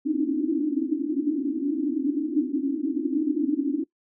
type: band-pass noise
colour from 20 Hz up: pink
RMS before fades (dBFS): -25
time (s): 0.05-3.84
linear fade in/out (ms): 10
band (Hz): 270 to 320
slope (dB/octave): 96
effects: noise-tail reverb RT60 0.1 s tail -20 dB re dry